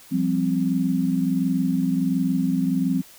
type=chord; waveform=sine; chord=F suspended second; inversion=none; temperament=equal; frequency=174.61 / 196 / 261.6 Hz; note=F3 / G3 / C4; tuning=0 / 0 / 0 cents; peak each=-24 / -25 / -22 dBFS; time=0.11-3.02 s; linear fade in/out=20 ms; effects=white hiss -48 dBFS RMS until 3.18 s